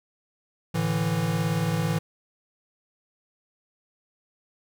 square chord, A suspended fourth, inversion none, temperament equal, 110 / 146.83 / 164.81 Hz, A2 / D3 / E3, 0 / 0 / 0 cents, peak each -30 / -31 / -26 dBFS, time 0.74-1.99 s, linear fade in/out 10 ms, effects none

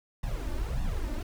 brown noise with flanger, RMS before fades -31 dBFS, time 0.23-1.23 s, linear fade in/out 5 ms, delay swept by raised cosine 1.1 to 3.4 ms, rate 1.7 Hz, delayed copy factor +0.85, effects none

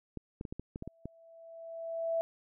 clicks, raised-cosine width 3 ms, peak -26 dBFS, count 9, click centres 0.173 / 0.411 / 0.452 / 0.525 / 0.596 / 0.759 / 0.824 / 0.876 / 1.056 s
sine tone with exponential growth, 661 Hz, E5, 5 cents sharp, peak -27 dBFS, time 0.83-2.21 s, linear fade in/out 0 ms, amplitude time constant 300 ms
effects none

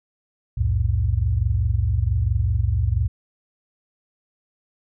sine tone cluster, 64.1 / 85.3 / 109.9 Hz, C2 / F2 / A2, -35 / -40 / -2 cents, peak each -22 dBFS, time 0.57-3.08 s, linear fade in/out 10 ms, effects none

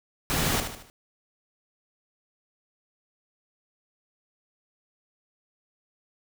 pink noise with echo, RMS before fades -26 dBFS, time 0.3-0.6 s, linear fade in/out 0 ms, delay 75 ms, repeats 4, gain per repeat -7 dB, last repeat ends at 0.9 s, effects none

